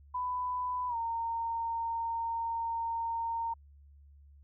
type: tone with pitch glide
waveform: sine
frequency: 997 to 919.5 Hz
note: B5 to A#5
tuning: +16 to -24 cents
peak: -31 dBFS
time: 0.14-3.54 s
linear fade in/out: 10 ms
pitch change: -140 cents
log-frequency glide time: 0.88-0.96 s
effects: added 71 Hz sine -54 dBFS peak until 4.43 s